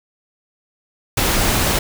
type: noise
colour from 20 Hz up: pink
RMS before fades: -17 dBFS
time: 1.17-1.79 s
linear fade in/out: 5 ms
effects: none